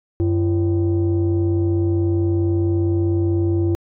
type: tone pair together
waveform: sine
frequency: 94.11 / 337.8 Hz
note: F#2 / E4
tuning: +30 / +42 cents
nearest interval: octave + minor seventh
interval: 2212 cents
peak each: -16 / -17 dBFS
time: 0.2-3.75 s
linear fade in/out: 0 ms
effects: tanh soft clip ceiling -12 dBFS